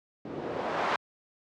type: noise with low-pass filter sweep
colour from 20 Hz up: blue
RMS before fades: -32 dBFS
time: 0.25-0.96 s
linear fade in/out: 2 ms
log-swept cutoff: 290 to 1200 Hz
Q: 1.2
effects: high-pass 100 Hz 12 dB/octave + low-pass 5000 Hz 12 dB/octave